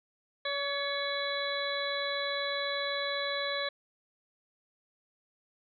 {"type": "harmonic tone with a mistuned harmonic", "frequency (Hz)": 566, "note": "C#5", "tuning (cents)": 36, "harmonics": [1, 2, 3, 4, 6, 7], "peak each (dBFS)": [-35, -39, -37, -40, -40, -37], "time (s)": [0.45, 3.69], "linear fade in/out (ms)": 5, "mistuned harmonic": 4, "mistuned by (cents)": -36, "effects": []}